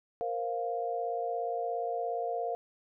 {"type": "chord", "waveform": "sine", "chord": "Bb suspended second", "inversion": "none", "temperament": "equal", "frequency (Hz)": [466.2, 523.3, 698.5], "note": ["Bb4", "C5", "F5"], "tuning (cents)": [0, 0, 0], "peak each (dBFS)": [-35, -39, -33], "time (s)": [0.21, 2.55], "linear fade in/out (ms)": 0, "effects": []}